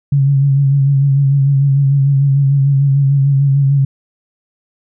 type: tone with vibrato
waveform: sine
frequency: 138.59 Hz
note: C#3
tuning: in tune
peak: -8 dBFS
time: 0.12-3.85 s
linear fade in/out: 5 ms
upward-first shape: sine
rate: 6.7 Hz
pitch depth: 39 cents each way
effects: none